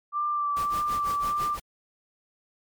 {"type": "tone with vibrato", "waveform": "sine", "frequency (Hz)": 1174.7, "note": "D6", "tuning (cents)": 0, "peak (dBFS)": -24, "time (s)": [0.12, 1.58], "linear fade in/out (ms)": 50, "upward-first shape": "sine", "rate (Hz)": 1.7, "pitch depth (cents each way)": 22}
{"type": "noise with tremolo", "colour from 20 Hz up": "pink", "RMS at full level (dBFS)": -37, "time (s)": [0.56, 1.6], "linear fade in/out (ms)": 10, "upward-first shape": "sine", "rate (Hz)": 6, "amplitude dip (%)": 85}
{"effects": ["MP3 96 kbps"]}